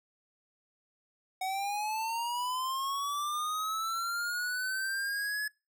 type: linear sweep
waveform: square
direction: up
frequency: 745 to 1708 Hz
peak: -32 dBFS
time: 1.41-5.48 s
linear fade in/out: 5 ms
effects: noise-tail reverb RT60 0.3 s tail -26 dB re dry